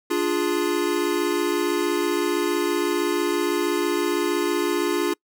square chord, D diminished, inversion none, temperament equal, 293.7 / 349.2 / 415.3 Hz, D4 / F4 / Ab4, 0 / 0 / 0 cents, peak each -27 / -24 / -27 dBFS, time 0.1-5.14 s, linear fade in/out 10 ms, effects noise-tail reverb RT60 0.1 s tail -26 dB re dry

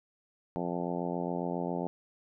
harmonic tone, 87.31 Hz, F2, in tune, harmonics 2 / 3 / 4 / 5 / 6 / 7 / 8 / 9 / 10, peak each -36 / -38 / -39 / -40 / -41 / -41 / -42 / -43 / -43 dBFS, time 0.56-1.87 s, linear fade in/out 0 ms, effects none

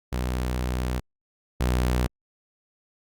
sawtooth tone pair in turn, 62.3 / 61.87 Hz, B1 / B1, +16 / +4 cents, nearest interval unison, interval 12 cents, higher first, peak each -21 / -17 dBFS, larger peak second, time 0.12-1 / 1.6-2.07 s, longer first, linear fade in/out 10 ms, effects Opus 48 kbps

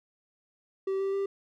triangle tone with pitch steps, 386.1 / 390.1 / 394.2 Hz, G4 / G4 / G4, -26 / -8 / +10 cents, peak -25 dBFS, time 0.87-1.26 s, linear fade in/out 5 ms, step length 130 ms, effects none

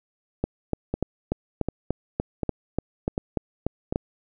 two click trains, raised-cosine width 2 ms, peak -12 / -10 dBFS, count 5 / 13, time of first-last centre 0.94-3.925 / 0.44-3.959 s, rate 1.34 / 3.41 Hz, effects none

